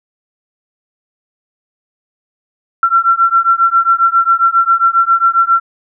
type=beating tone pair; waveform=sine; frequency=1354 / 1361.4 Hz; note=E6 / F6; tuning=+46 / -45 cents; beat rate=7.4 Hz; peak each=-11 dBFS; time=2.83-5.6 s; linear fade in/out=2 ms; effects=none